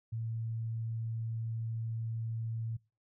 sine tone, 113.4 Hz, A#2, 47 cents flat, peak -34 dBFS, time 0.12-2.77 s, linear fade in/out 10 ms, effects noise-tail reverb RT60 0.3 s tail -23 dB re dry

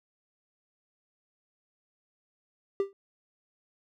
triangle tone with exponential decay, 394.5 Hz, G4, 11 cents sharp, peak -19 dBFS, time 2.8-2.93 s, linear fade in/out 1 ms, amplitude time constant 28 ms, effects none

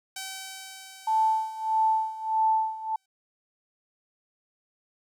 5% pulse tone with exponential decay, 767 Hz, G5, 38 cents flat, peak -22 dBFS, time 0.16-3.06 s, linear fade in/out 5 ms, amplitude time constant 630 ms
sine tone with tremolo, 880 Hz, A5, in tune, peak -19 dBFS, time 1.07-2.96 s, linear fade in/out 5 ms, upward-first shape sine, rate 1.6 Hz, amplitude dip 85%
effects none

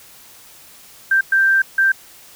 sine tone bursts at uneven times, 1572 Hz, G6, 4 cents sharp, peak -11 dBFS, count 3, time 1.11-1.21 / 1.32-1.62 / 1.78-1.92 s, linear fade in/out 5 ms, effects white hiss -44 dBFS RMS until 2.35 s

